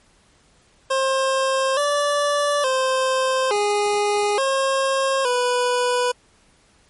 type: tone with pitch steps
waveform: 25% pulse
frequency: 532 / 580 / 522 / 412.8 / 538 / 493.2 Hz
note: C5 / D5 / C5 / G#4 / C5 / B4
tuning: +29 / -22 / -4 / -10 / +48 / -2 cents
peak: -14 dBFS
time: 0.9-6.12 s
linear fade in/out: 10 ms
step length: 870 ms
effects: pink hiss -57 dBFS RMS until 6.89 s + MP3 48 kbps